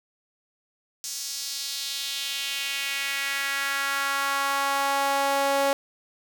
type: tone with high-pass filter sweep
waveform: sawtooth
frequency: 277.2 Hz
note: C#4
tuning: in tune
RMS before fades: -27 dBFS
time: 1.04-5.73 s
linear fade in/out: 0 ms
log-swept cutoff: 6000 to 580 Hz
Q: 2.1
effects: none